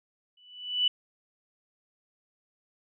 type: tone with exponential growth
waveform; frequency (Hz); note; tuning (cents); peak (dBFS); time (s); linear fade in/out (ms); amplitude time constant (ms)
sine; 2971; F#7; +6; -19; 0.37-0.88; 5; 110
effects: none